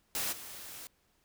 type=noise with level steps; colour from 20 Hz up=white; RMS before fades=-34 / -46 dBFS; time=0.15-0.87 s; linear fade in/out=0 ms; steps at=0.32 s; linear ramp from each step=10 ms; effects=pink hiss -72 dBFS RMS until 1.24 s